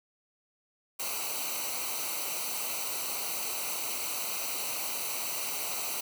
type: noise with comb filter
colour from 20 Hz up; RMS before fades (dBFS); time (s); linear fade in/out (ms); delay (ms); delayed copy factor
white; -34; 0.99-6.01; 10; 0.58; -0.8
effects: none